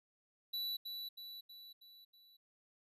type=tone with echo; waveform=square; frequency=3951 Hz; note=B7; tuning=in tune; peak=-38 dBFS; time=0.53-0.77 s; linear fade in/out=10 ms; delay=320 ms; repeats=5; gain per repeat=-5 dB; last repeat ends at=2.37 s; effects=resampled to 32000 Hz